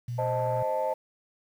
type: tone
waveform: sine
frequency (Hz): 120.6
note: B2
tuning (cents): -41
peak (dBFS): -30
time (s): 0.08-0.63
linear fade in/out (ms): 5
type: chord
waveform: sine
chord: A diminished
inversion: first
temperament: equal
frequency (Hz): 523.3 / 622.3 / 880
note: C5 / Eb5 / A5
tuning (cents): 0 / 0 / 0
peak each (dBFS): -29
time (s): 0.18-0.94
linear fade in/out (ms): 10
effects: tanh soft clip ceiling -19 dBFS + 9-bit